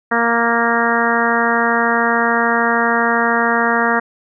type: harmonic tone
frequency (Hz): 233.1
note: A#3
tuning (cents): 0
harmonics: 1 / 2 / 3 / 4 / 5 / 6 / 7 / 8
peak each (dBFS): -21 / -21 / -21 / -21 / -21 / -21 / -21 / -21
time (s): 0.11-4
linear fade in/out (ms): 10
effects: none